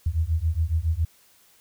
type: beating tone pair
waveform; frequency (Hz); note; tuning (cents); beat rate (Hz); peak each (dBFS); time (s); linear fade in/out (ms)
sine; 77.6 / 84.8; D#2 / E2; -4 / +50; 7.2; -24; 0.06-1.05; 5
effects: white hiss -58 dBFS RMS until 1.6 s